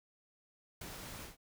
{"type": "noise with ADSR envelope", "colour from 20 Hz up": "pink", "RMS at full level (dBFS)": -43, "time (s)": [0.81, 1.37], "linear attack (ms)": 6, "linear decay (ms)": 6, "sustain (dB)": -4, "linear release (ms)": 140, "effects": []}